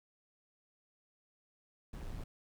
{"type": "noise with amplitude modulation", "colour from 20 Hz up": "brown", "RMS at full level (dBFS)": -41, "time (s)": [1.93, 2.24], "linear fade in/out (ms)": 5, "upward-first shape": "sine", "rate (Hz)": 116, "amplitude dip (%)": 45, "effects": []}